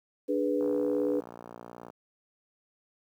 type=chord; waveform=sine; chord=G# diminished; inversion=second; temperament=equal; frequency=293.7 / 415.3 / 493.9 Hz; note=D4 / G#4 / B4; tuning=0 / 0 / 0 cents; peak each=-29 / -31 / -29 dBFS; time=0.28-1.21 s; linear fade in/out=20 ms
type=click train; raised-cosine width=1 ms; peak=-29 dBFS; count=77; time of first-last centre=0.61-1.9 s; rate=58.9 Hz
effects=high-pass 150 Hz 12 dB/octave + 10-bit